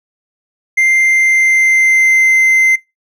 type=tone with pitch glide; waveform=triangle; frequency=2093 to 2074 Hz; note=C7 to C7; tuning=0 to -16 cents; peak=-6 dBFS; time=0.77-2.76 s; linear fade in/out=10 ms; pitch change=-16 cents; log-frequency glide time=0.98-2.37 s; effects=noise-tail reverb RT60 0.2 s tail -21 dB re dry